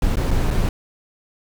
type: noise with dropouts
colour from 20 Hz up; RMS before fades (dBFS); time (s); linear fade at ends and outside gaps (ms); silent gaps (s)
brown; -18; 0.02-0.69; 2; 0.157-0.169 / 0.308-0.312 / 0.505-0.509
effects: none